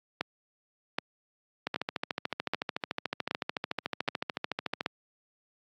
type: two click trains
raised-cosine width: 0.3 ms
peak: -12 / -14 dBFS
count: 7 / 44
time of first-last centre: 0.21-4.861 / 1.67-4.809 s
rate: 1.29 / 13.7 Hz
effects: high-pass 150 Hz 12 dB/octave + AAC 64 kbps